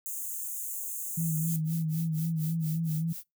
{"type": "high-pass noise", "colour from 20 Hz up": "white", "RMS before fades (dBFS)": -36, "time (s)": [0.06, 1.56], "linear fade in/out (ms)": 0, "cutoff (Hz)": 6400, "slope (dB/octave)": 96}
{"type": "tone with vibrato", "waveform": "sine", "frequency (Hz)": 161.1, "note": "E3", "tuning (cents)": -39, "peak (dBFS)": -27, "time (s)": [1.17, 3.13], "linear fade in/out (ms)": 10, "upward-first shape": "sine", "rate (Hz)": 3.8, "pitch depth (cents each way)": 50}
{"type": "noise with tremolo", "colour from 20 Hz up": "violet", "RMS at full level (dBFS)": -40, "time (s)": [1.45, 3.24], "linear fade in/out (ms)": 50, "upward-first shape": "sine", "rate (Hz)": 4.2, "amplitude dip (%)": 100}
{"effects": ["noise-tail reverb RT60 0.2 s tail -26 dB re dry"]}